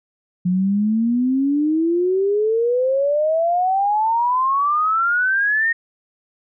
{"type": "exponential sweep", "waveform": "sine", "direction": "up", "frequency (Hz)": [177, 1864.7], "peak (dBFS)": -15, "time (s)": [0.45, 5.73], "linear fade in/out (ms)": 10, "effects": []}